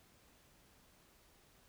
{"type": "silence", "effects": ["pink hiss -67 dBFS RMS until 1.68 s"]}